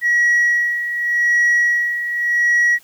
sine tone with tremolo, 1916 Hz, A#6, 47 cents sharp, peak -9 dBFS, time 0.01-2.79 s, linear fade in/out 50 ms, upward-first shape sine, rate 0.86 Hz, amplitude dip 70%, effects tanh soft clip ceiling -10 dBFS + white hiss -50 dBFS RMS until 2.83 s

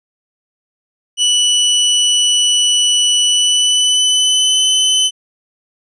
sawtooth tone with pitch glide, 2960 to 3031 Hz, F#7 to F#7, 0 to +41 cents, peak -7 dBFS, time 1.17-5.11 s, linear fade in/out 50 ms, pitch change +41 cents, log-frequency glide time 3.23-4.63 s, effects resampled to 22050 Hz

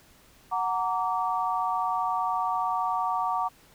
sine chord, Gb augmented, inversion none, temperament just, 740 / 925 / 1156.2 Hz, Gb5 / Bb5 / D6, 0 / -14 / -27 cents, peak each -29 dBFS, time 0.51-3.49 s, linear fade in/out 20 ms, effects pink hiss -57 dBFS RMS until 3.74 s

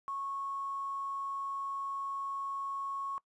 sine tone with quantisation, 1100 Hz, C#6, 14 cents flat, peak -35 dBFS, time 0.08-3.18 s, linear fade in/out 0 ms, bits 10, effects noise-tail reverb RT60 0.1 s tail -22 dB re dry + resampled to 24000 Hz

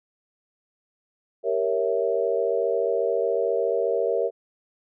sine chord, G diminished seventh, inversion none, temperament equal, 392 / 466.2 / 554.4 / 659.3 Hz, G4 / Bb4 / Db5 / Fb5, 0 / 0 / 0 / 0 cents, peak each -28 / -24 / -27 / -28 dBFS, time 1.43-4.31 s, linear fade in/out 50 ms, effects none

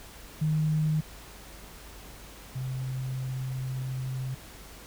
sine tone pair in turn, 154.8 / 130.17 Hz, D#3 / C3, -9 / -9 cents, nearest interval minor third, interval 300 cents, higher first, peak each -23 / -30 dBFS, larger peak first, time 0.41-1.01 / 2.55-4.35 s, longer second, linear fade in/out 10 ms, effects added 50 Hz sine -50 dBFS peak until 4.86 s + pink hiss -48 dBFS RMS until 4.86 s

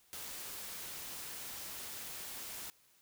white noise, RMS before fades -45 dBFS, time 0.13-2.7 s, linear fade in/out 0 ms, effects white hiss -68 dBFS RMS until 3.01 s

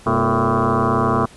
sine tone with frequency modulation, 440 Hz, A4, in tune, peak -14 dBFS, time 0.06-1.26 s, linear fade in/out 10 ms, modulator 114 Hz, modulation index 7.3, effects pink hiss -45 dBFS RMS until 1.36 s + resampled to 24000 Hz

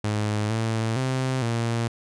sawtooth tone with pitch steps, 105.7 / 112.1 / 130.5 / 116 Hz, G#2 / A2 / C3 / A#2, +31 / +33 / -4 / -8 cents, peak -19 dBFS, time 0.04-1.88 s, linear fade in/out 5 ms, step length 460 ms, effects resampled to 22050 Hz

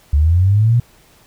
sine linear sweep, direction up, 69.3 to 122.3 Hz, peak -9 dBFS, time 0.13-0.8 s, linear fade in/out 5 ms, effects pink hiss -50 dBFS RMS until 1.26 s

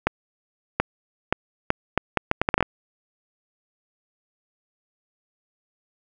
accelerating click train, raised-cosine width 0.5 ms, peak -3 dBFS, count 13, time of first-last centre 0.07-2.627 s, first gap 730 ms, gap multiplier 0.72, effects none

